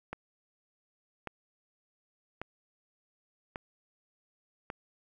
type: click train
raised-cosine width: 0.5 ms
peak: -22 dBFS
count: 5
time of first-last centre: 0.13-4.701 s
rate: 0.875 Hz
effects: 10-bit